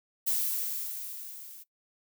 violet noise with level ramp, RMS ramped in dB -27 to -48 dBFS, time 0.26-1.64 s, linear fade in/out 20 ms, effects noise-tail reverb RT60 0.1 s tail -19 dB re dry

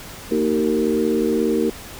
harmonic tone with a mistuned harmonic, 76.8 Hz, D#2, 22 cents flat, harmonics 3 / 4 / 5 / 6, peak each -22 / -22 / -22 / -22 dBFS, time 0.31-1.7 s, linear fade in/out 5 ms, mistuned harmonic 4, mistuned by +30 cents, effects pink hiss -37 dBFS RMS until 1.99 s

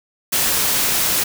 white noise, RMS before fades -18 dBFS, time 0.32-1.24 s, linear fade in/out 10 ms, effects none

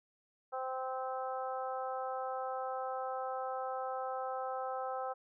harmonic tone, 260 Hz, C4, 11 cents flat, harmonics 2 / 3 / 4 / 5 / 6, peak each -40 / -39 / -46 / -43 / -56 dBFS, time 0.52-5.14 s, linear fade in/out 20 ms, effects none

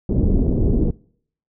pink low-pass noise, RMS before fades -17 dBFS, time 0.09-0.91 s, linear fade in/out 5 ms, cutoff 390 Hz, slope 24 dB/octave, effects noise-tail reverb RT60 0.6 s tail -24 dB re dry

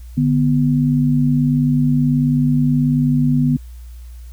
sine tone pair together, 148.34 / 246.9 Hz, D3 / B3, +18 / 0 cents, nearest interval major sixth, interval 882 cents, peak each -15 dBFS, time 0.17-3.57 s, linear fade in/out 10 ms, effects added 60 Hz sine -32 dBFS peak until 4.32 s + white hiss -53 dBFS RMS until 4.32 s

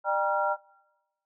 sine tone cluster, 601 / 792 / 952 / 1377 Hz, D5 / G5 / A#5 / F6, +40 / +18 / +36 / -25 cents, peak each -29 dBFS, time 0.04-0.57 s, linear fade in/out 50 ms, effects noise-tail reverb RT60 1.0 s tail -23 dB re dry

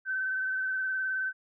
sine tone with vibrato, 1533 Hz, G6, 39 cents flat, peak -28 dBFS, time 0.05-1.33 s, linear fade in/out 50 ms, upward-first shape triangle, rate 19 Hz, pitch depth 26 cents each way, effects none

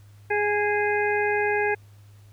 harmonic tone with a mistuned harmonic, 415.3 Hz, G#4, in tune, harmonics 1 / 2 / 4 / 5 / 6, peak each -24 / -27 / -27 / -31 / -32 dBFS, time 0.3-1.75 s, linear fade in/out 10 ms, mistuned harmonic 4, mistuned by -17 cents, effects added 102 Hz sine -47 dBFS peak until 2.32 s + pink hiss -61 dBFS RMS until 2.32 s

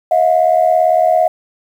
sine tone pair together, 639 / 716.8 Hz, D#5 / F5, +46 / +45 cents, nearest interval major second, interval 199 cents, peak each -11 dBFS, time 0.11-1.28 s, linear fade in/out 5 ms, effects tanh soft clip ceiling -1 dBFS + 7-bit

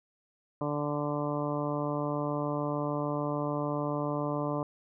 harmonic tone, 146.83 Hz, D3, in tune, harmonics 1 / 2 / 3 / 4 / 5 / 6 / 7 / 8, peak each -35 / -34 / -38 / -35 / -42 / -43 / -38 / -43 dBFS, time 0.61-4.63 s, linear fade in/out 2 ms, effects none

